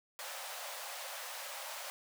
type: high-pass noise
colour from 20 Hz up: pink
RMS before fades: -44 dBFS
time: 0.19-1.9 s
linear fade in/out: 0 ms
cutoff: 520 Hz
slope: 96 dB/octave
effects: none